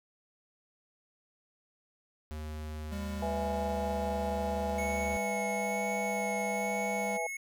square tone with pitch glide, 76.9 to 75.06 Hz, D#2 to D2, -20 to +38 cents, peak -38 dBFS, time 2.31-5.17 s, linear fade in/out 0 ms, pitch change -42 cents, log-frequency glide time 2.94-3.75 s
square tone, 201 Hz, G3, 44 cents sharp, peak -38 dBFS, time 2.91-7.18 s, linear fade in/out 20 ms
sine chord, E major, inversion second, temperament equal, 493.9 / 659.3 / 830.6 Hz, B4 / E5 / G#5, 0 / 0 / 0 cents, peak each -37 / -36 / -36 dBFS, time 3.22-7.27 s, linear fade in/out 5 ms
square tone with vibrato, 2200 Hz, C#7, 14 cents flat, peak -37 dBFS, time 4.78-7.37 s, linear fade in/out 5 ms, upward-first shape sine, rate 1.1 Hz, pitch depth 11 cents each way
effects none

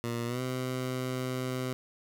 15% pulse tone with pitch glide, 118.2 to 128.16 Hz, A#2 to C3, +24 to -35 cents, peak -25 dBFS, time 0.04-1.73 s, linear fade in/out 0 ms, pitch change +141 cents, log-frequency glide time 0.26-0.41 s, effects none

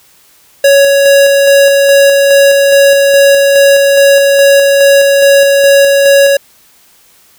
square tone with tremolo, 557 Hz, C#5, 8 cents sharp, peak -3 dBFS, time 0.64-6.37 s, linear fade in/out 5 ms, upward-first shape square, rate 2.4 Hz, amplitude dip 25%, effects white hiss -45 dBFS RMS until 7.38 s

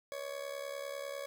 40% pulse tone with amplitude modulation, 559 Hz, C#5, 14 cents sharp, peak -35 dBFS, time 0.12-1.26 s, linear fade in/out 0 ms, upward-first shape sine, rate 70 Hz, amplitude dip 75%, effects none

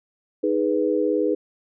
sine chord, G# minor, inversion second, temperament equal, 311.1 / 415.3 / 493.9 Hz, D#4 / G#4 / B4, 0 / 0 / 0 cents, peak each -23 dBFS, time 0.43-1.35 s, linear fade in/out 10 ms, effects none

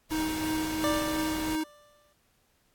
pink noise, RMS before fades -38 dBFS, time 0.1-1.56 s, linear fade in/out 10 ms
square tone with tremolo, 313.7 Hz, D#4, 14 cents sharp, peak -28 dBFS, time 0.11-1.64 s, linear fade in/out 10 ms, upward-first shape sine, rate 2.9 Hz, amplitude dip 35%
25% pulse tone with exponential decay, 590 Hz, D5, 8 cents sharp, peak -22 dBFS, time 0.84-2.13 s, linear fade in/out 0 ms, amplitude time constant 280 ms
effects pink hiss -69 dBFS RMS until 2.74 s + AAC 64 kbps

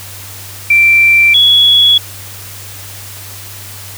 sine tone pair in turn, 2349 / 3368 Hz, D7 / G#7, 0 / +24 cents, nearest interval tritone, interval 624 cents, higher second, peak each -4 dBFS, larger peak neither, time 0.7-1.34 / 1.34-1.98 s, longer neither, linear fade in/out 5 ms, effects added 98 Hz sine -32 dBFS peak until 3.97 s + white hiss -30 dBFS RMS until 3.97 s

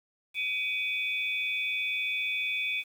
sine tone cluster, 2283 / 2498 / 3464 Hz, D7 / D#7 / A7, -50 / +6 / -28 cents, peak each -34 / -30 / -36 dBFS, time 0.34-2.84 s, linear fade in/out 50 ms, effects 9-bit

